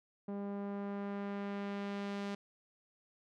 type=tone with low-pass filter sweep; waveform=sawtooth; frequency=200.8 Hz; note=G3; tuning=42 cents sharp; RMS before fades=-40 dBFS; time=0.28-2.35 s; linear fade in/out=5 ms; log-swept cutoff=740 to 5100 Hz; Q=0.75; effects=none